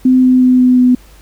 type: tone with pitch steps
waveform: sine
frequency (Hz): 256.5 / 254.9 / 253.3 / 251.7 / 250.1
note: C4 / C4 / B3 / B3 / B3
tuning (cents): -34 / -45 / +44 / +33 / +22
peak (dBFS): -5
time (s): 0.05-0.95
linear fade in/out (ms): 5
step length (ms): 180
effects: added 50 Hz sine -40 dBFS peak until 1.21 s + pink hiss -45 dBFS RMS until 1.21 s